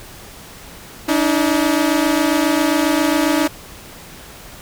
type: tone pair together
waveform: sawtooth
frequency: 290 / 317.4 Hz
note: D4 / D#4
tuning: -22 / +35 cents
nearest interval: major second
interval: 157 cents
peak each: -13 dBFS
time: 1.08-3.48 s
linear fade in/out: 10 ms
effects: pink hiss -38 dBFS RMS until 4.61 s